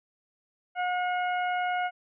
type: harmonic tone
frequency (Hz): 722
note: F#5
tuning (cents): -43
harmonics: 1 / 2 / 3 / 4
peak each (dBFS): -27 / -33 / -37 / -43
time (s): 0.75-1.91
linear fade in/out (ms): 50
effects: none